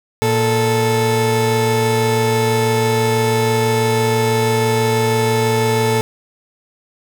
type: tone pair together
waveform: 30% pulse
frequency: 116.4 / 439.5 Hz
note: A#2 / A4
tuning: -2 / -2 cents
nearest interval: octave + major seventh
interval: 2300 cents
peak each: -15 / -13 dBFS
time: 0.22-6.01 s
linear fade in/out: 0 ms
effects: none